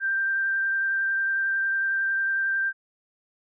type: tone with vibrato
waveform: sine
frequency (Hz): 1575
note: G6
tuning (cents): +8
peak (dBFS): -22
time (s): 0-2.73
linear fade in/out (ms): 50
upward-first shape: sine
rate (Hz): 11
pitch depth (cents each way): 10
effects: none